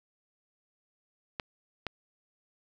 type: clicks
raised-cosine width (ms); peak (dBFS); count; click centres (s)
0.3; -17; 2; 1.398 / 1.867
effects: none